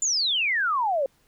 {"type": "exponential sweep", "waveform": "sine", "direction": "down", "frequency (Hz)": [7290, 520], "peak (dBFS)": -21, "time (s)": [0.02, 1.06], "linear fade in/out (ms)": 2, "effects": ["pink hiss -64 dBFS RMS until 1.27 s"]}